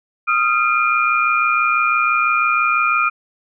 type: tone cluster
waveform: sine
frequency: 1249 / 1375 / 2409 Hz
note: D#6 / F6 / D7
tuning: +6 / -27 / +43 cents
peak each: -18 dBFS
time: 0.27-3.1 s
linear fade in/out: 20 ms
effects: none